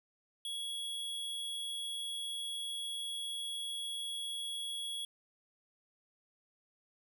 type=tone; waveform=square; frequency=3341 Hz; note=G#7; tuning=10 cents sharp; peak=-38 dBFS; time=0.45-5.05 s; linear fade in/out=2 ms; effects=none